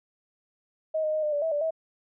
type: tone with pitch steps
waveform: sine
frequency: 631 / 617 / 621 / 603 / 581 / 648 / 585 / 645 Hz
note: D#5 / D#5 / D#5 / D5 / D5 / E5 / D5 / E5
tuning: +24 / -15 / -3 / +46 / -19 / -30 / -7 / -38 cents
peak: -24 dBFS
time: 0.94-1.708 s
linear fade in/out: 10 ms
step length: 96 ms
effects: none